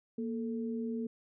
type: tone pair together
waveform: sine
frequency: 233.7 / 440 Hz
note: A#3 / A4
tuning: +5 / 0 cents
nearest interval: major seventh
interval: 1095 cents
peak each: -34 / -40 dBFS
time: 0.18-1.07 s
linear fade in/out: 5 ms
effects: none